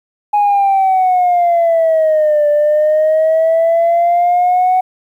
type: exponential two-way sweep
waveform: sine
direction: down then up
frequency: 834 to 588 to 745 Hz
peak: -7 dBFS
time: 0.33-4.81 s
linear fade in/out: 10 ms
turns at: 2.48 s
effects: tanh soft clip ceiling -6 dBFS + 8-bit